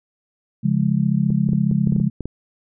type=chord; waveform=sine; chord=Db major; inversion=none; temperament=just; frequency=138.59 / 173.24 / 207.9 Hz; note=Db3 / F3 / Ab3; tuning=0 / -14 / +2 cents; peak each=-20 dBFS; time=0.63-2.1 s; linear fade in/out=20 ms
type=clicks; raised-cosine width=3 ms; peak=-15 dBFS; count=10; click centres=1.304 / 1.489 / 1.532 / 1.713 / 1.873 / 1.923 / 1.963 / 2 / 2.207 / 2.256 s
effects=none